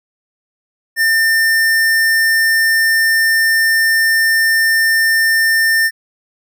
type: tone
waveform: square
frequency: 1800 Hz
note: A6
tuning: 39 cents sharp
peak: -11 dBFS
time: 0.96-5.91 s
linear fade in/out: 50 ms
effects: none